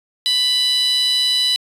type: tone with high-pass filter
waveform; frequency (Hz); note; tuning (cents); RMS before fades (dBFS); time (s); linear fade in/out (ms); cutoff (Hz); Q
15% pulse; 992; B5; +7; -17; 0.26-1.56; 0; 3600; 9.5
effects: resampled to 32000 Hz